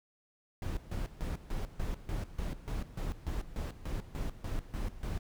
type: noise with tremolo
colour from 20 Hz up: brown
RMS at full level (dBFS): -35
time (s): 0.62-5.19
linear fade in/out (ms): 2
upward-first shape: square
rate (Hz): 3.4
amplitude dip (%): 80
effects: none